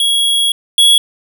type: tone pair in turn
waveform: square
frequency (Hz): 3322 / 3345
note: G#7 / G#7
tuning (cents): 0 / +12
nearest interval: unison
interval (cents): 12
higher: second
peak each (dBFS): -11 / -6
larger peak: second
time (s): 0-0.52 / 0.78-0.98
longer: first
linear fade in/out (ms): 2
effects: none